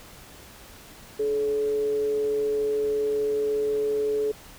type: tone with frequency modulation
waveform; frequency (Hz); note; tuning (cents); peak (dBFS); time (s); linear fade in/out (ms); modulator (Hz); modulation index
sine; 428.3; A4; -47; -22; 1.19-4.32; 10; 137; 0.22
effects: pink hiss -47 dBFS RMS until 4.58 s